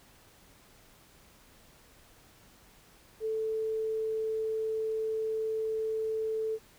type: tone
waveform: sine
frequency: 440 Hz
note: A4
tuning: in tune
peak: -29 dBFS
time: 3.2-6.59 s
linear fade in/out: 50 ms
effects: pink hiss -59 dBFS RMS until 6.78 s

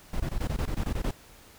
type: noise bursts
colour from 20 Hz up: brown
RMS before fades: -28 dBFS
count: 11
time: 0.13-1.111 s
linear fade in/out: 5 ms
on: 71 ms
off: 20 ms
effects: pink hiss -53 dBFS RMS until 1.58 s

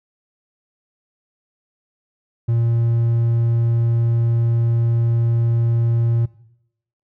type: tone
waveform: triangle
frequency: 116.54 Hz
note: A#2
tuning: in tune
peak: -13 dBFS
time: 2.48-6.26 s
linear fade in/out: 10 ms
effects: noise-tail reverb RT60 0.8 s tail -19 dB re dry

